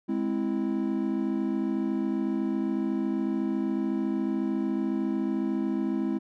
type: chord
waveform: triangle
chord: Ab augmented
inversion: none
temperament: equal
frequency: 207.7 / 261.6 / 329.6 Hz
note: Ab3 / C4 / E4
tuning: 0 / 0 / 0 cents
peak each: -28 dBFS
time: 0.08-6.19 s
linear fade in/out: 20 ms
effects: none